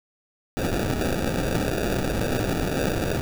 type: noise with sample-and-hold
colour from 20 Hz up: white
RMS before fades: -25 dBFS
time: 0.57-3.21 s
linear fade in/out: 0 ms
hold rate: 1050 Hz
effects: none